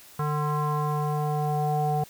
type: tone with low-pass filter sweep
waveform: square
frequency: 149.7 Hz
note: D3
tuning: 33 cents sharp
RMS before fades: -26 dBFS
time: 0.19-2.04 s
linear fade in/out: 5 ms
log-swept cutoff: 1200 to 710 Hz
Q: 5.5
effects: white hiss -50 dBFS RMS until 2.09 s